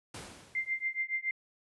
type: noise with exponential decay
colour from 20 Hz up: pink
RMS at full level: -41 dBFS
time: 0.14-1.02 s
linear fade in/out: 5 ms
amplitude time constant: 190 ms
type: tone with tremolo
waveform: sine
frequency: 2093 Hz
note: C7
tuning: in tune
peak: -27 dBFS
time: 0.55-1.31 s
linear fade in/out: 2 ms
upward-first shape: triangle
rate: 7.1 Hz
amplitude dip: 100%
effects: high-pass 80 Hz 12 dB/octave + resampled to 24000 Hz